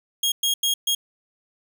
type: tone bursts at uneven times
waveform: sawtooth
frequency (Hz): 3267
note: G#7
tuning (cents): -29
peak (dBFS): -16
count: 4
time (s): 0.23-0.32 / 0.43-0.54 / 0.63-0.74 / 0.87-0.95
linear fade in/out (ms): 5
effects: none